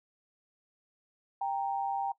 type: tone pair together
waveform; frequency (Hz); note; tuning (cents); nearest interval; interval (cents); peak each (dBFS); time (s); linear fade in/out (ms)
sine; 790 / 930; G5 / A#5; +13 / -4; minor third; 283; -31 / -35; 1.41-2.12; 5
effects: noise-tail reverb RT60 0.1 s tail -19 dB re dry